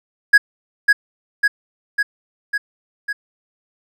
triangle tone with echo, 1661.2 Hz, G#6, in tune, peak -3 dBFS, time 0.33-0.38 s, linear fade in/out 10 ms, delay 550 ms, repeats 5, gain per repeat -3 dB, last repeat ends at 3.13 s, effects none

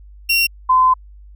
30% pulse / sine tone pair in turn, 2743 / 1025.4 Hz, F7 / C6, -32 / -35 cents, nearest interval octave + perfect fourth, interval 1703 cents, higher first, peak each -10 / -9 dBFS, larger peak second, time 0.29-0.47 / 0.69-0.94 s, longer second, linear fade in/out 10 ms, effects added 50 Hz sine -38 dBFS peak until 1.35 s

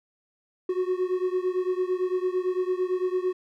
triangle beating tone pair, 364.1 / 373 Hz, F#4 / F#4, -28 / +14 cents, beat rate 8.9 Hz, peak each -24 / -26 dBFS, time 0.69-3.33 s, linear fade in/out 5 ms, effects none

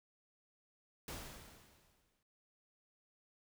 pink noise with exponential decay, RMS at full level -44 dBFS, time 1.08-2.23 s, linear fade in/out 2 ms, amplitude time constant 250 ms, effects none

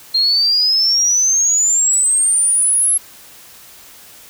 sine exponential sweep, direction up, 4186 to 11175 Hz, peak -11 dBFS, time 0.14-2.98 s, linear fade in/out 10 ms, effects white hiss -41 dBFS RMS until 4.29 s

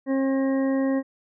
harmonic tone, 268.8 Hz, C4, 47 cents sharp, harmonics 1 / 2 / 3 / 4 / 6 / 7, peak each -21 / -27 / -40 / -39 / -46 / -39 dBFS, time 0.06-1.03 s, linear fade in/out 50 ms, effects none

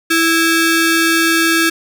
sawtooth ring-modulated tone, 986 Hz, B5, 3 cents flat, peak -4 dBFS, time 0.1-1.7 s, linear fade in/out 10 ms, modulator 657 Hz, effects none

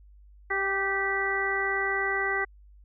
harmonic tone with a mistuned harmonic, 392 Hz, G4, in tune, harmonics 1 / 2 / 3 / 4 / 5, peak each -32 / -34 / -34 / -32 / -28 dBFS, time 0.5-2.45 s, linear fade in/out 10 ms, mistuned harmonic 4, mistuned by -23 cents, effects added 50 Hz sine -50 dBFS peak until 2.84 s

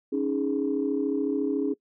sine chord, C# suspended second, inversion none, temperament equal, 277.2 / 311.1 / 415.3 Hz, C#4 / D#4 / G#4, 0 / 0 / 0 cents, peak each -26 / -29 / -28 dBFS, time 0.12-1.74 s, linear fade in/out 10 ms, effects noise-tail reverb RT60 0.1 s tail -21 dB re dry + tanh soft clip ceiling -15 dBFS

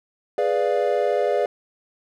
triangle chord, G# diminished seventh, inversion none, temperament equal, 415.3 / 493.9 / 587.3 / 698.5 Hz, G#4 / B4 / D5 / F5, 0 / 0 / 0 / 0 cents, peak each -22 / -22 / -21 / -24 dBFS, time 0.38-1.46 s, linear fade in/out 2 ms, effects none

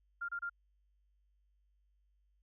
sine tone bursts, 1396.9 Hz, F6, in tune, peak -36 dBFS, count 3, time 0.21-0.497 s, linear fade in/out 10 ms, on 77 ms, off 28 ms, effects added 50 Hz sine -70 dBFS peak until 2.42 s

